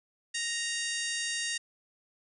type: harmonic tone with a mistuned harmonic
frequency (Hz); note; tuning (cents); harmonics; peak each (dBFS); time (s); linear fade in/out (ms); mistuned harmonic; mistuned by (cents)
932.3; A#5; 0; 2 / 3 / 4 / 5 / 6 / 7 / 8 / 9 / 10; -36 / -38 / -39 / -40 / -41 / -41 / -42 / -43 / -43; 0.34-1.58; 10; 8; -53
effects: none